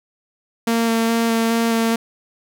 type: tone with vibrato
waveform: sawtooth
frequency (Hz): 228.7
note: A#3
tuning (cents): -33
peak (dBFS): -12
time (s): 0.67-1.96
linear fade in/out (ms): 5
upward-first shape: square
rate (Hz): 2.4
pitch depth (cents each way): 10
effects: none